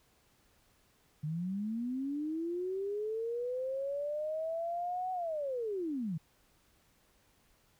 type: linear two-way sweep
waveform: sine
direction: up then down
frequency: 146.83 to 748 to 146.83 Hz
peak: -33 dBFS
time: 1.23-6.18 s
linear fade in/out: 10 ms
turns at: 5.12 s
effects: pink hiss -69 dBFS RMS until 7.79 s